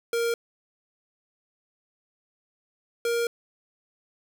square tone pair in turn, 466.7 / 469.2 Hz, A#4 / A#4, +2 / +11 cents, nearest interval unison, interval 9 cents, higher second, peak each -24 dBFS, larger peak neither, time 0.13-0.34 / 3.05-3.27 s, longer second, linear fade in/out 2 ms, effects none

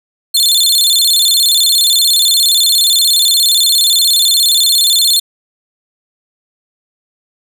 sawtooth tone with vibrato, 3880 Hz, B7, 31 cents flat, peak -5 dBFS, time 0.34-5.2 s, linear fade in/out 10 ms, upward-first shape square, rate 17 Hz, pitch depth 160 cents each way, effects none

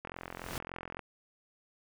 click train, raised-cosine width 0.5 ms, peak -25 dBFS, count 42, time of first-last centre 0.05-0.993 s, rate 43.5 Hz
pink noise with exponential growth, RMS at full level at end -37 dBFS, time 0.16-0.58 s, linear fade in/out 2 ms, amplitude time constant 91 ms
effects none

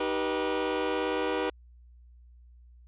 sawtooth chord, Eb augmented, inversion none, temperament just, 311.1 / 388.9 / 486.1 Hz, Eb4 / G4 / B4, 0 / -14 / -28 cents, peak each -29 / -28 / -26 dBFS, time 0-1.5 s, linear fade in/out 5 ms, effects added 60 Hz sine -51 dBFS peak until 2.87 s + resampled to 8000 Hz

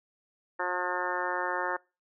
harmonic tone, 179.7 Hz, F3, 50 cents sharp, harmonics 2 / 3 / 4 / 5 / 6 / 7 / 8 / 9 / 10, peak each -38 / -36 / -40 / -34 / -37 / -39 / -37 / -39 / -37 dBFS, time 0.59-1.77 s, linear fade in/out 10 ms, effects noise-tail reverb RT60 0.3 s tail -25 dB re dry

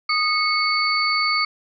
sine tone cluster, 1237 / 2198 / 4516 Hz, D#6 / C#7 / C#8, -10 / -15 / +31 cents, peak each -22 dBFS, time 0.09-1.45 s, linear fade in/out 5 ms, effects none

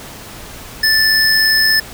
square tone pair together, 1760 / 5183 Hz, A6 / E8, 0 / -30 cents, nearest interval octave + perfect fifth, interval 1870 cents, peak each -13 / -14 dBFS, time 0.83-1.8 s, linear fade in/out 5 ms, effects pink hiss -33 dBFS RMS until 1.93 s

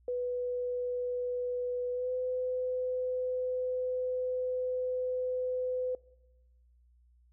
sine tone with pitch glide, 493.9 to 505.7 Hz, B4 to B4, 0 to +41 cents, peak -30 dBFS, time 0.08-5.95 s, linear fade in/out 2 ms, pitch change +41 cents, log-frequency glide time 1.93-2.11 s, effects noise-tail reverb RT60 1.0 s tail -22 dB re dry + added 60 Hz sine -61 dBFS peak until 7.32 s

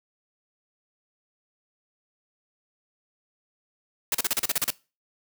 white noise bursts, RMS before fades -24 dBFS, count 10, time 4.12-4.704 s, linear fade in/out 2 ms, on 26 ms, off 36 ms, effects noise-tail reverb RT60 0.3 s tail -22 dB re dry + high-pass 100 Hz 12 dB/octave

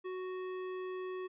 sine tone with hard clipping, 370.3 Hz, F#4, 1 cent sharp, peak -40 dBFS, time 0.04-1.28 s, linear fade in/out 20 ms, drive 14 dB, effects resampled to 8000 Hz

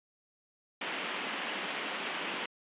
white band-pass noise, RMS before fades -37 dBFS, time 0.81-2.46 s, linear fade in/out 5 ms, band 180 to 3300 Hz, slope 48 dB/octave, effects resampled to 8000 Hz

